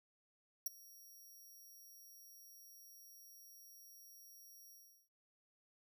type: tone with ADSR envelope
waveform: 5% pulse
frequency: 5660 Hz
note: F8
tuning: 22 cents sharp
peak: -28 dBFS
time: 0.66-5.09 s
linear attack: 5 ms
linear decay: 17 ms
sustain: -24 dB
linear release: 380 ms
effects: none